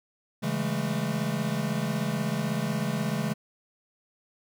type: chord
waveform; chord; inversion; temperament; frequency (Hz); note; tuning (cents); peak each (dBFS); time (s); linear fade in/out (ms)
square; A major seventh; first; equal with one note detuned; 138.59 / 164.81 / 203.8 / 220; C#3 / E3 / G#3 / A3; 0 / 0 / -32 / 0; -33; 0.42-3.34; 20
effects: none